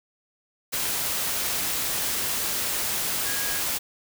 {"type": "tone in noise", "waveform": "sine", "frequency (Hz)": 1646, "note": "G#6", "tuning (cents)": -16, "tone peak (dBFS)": -34, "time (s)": [3.25, 3.61], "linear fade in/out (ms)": 20, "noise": "white", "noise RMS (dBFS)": -27, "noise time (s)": [0.72, 3.79], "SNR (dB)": -10, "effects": []}